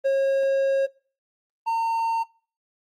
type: tone pair in turn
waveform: triangle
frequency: 543 / 911.5 Hz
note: C#5 / A#5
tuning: -36 / -39 cents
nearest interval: major sixth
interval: 897 cents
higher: second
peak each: -16 / -19 dBFS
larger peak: first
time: 0.04-0.87 / 1.66-2.24 s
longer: first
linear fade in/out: 20 ms
effects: noise-tail reverb RT60 0.4 s tail -23 dB re dry + Opus 24 kbps